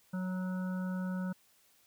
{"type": "harmonic tone with a mistuned harmonic", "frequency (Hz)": 184.4, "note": "F#3", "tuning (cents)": -6, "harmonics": [1, 3, 5, 7, 8], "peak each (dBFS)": [-33, -47, -51, -52, -49], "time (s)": [0.13, 1.33], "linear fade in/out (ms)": 10, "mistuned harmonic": 5, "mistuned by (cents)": 21, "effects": ["white hiss -67 dBFS RMS until 1.86 s"]}